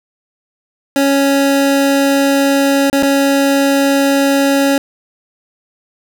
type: tone with dropouts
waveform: 25% pulse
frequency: 277.2 Hz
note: C#4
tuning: in tune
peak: -6 dBFS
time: 0.96-4.78 s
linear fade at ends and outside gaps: 1 ms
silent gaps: 2.899-2.929 / 3.025-3.031 s
effects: none